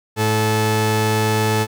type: tone pair together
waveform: sawtooth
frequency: 108.5 / 434 Hz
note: A2 / A4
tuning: -24 / -24 cents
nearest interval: 2 octaves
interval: 2400 cents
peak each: -14 dBFS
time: 0.16-1.67 s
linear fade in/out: 50 ms
effects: none